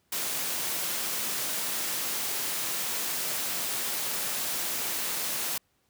white high-pass noise, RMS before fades -31 dBFS, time 0.12-5.58 s, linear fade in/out 5 ms, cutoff 140 Hz, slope 12 dB/octave, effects pink hiss -71 dBFS RMS until 5.89 s + high-pass 60 Hz 12 dB/octave

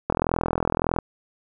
click train, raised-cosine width 1 ms, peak -7 dBFS, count 38, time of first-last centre 0.1-0.987 s, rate 41.7 Hz, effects none

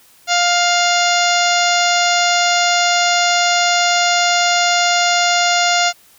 harmonic tone with a mistuned harmonic, 702 Hz, F5, 9 cents sharp, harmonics 1 / 2 / 3 / 4 / 5 / 6 / 7 / 8 / 9 / 10, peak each -16 / -19 / -21 / -22 / -23 / -24 / -24 / -25 / -26 / -26 dBFS, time 0.27-5.93 s, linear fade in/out 50 ms, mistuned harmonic 9, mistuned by +57 cents, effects white hiss -49 dBFS RMS until 6.18 s

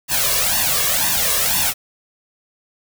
white noise with flanger, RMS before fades -18 dBFS, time 0.08-1.74 s, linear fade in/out 50 ms, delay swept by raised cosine 1.1 to 1.81 ms, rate 2 Hz, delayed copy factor +0.9, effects none

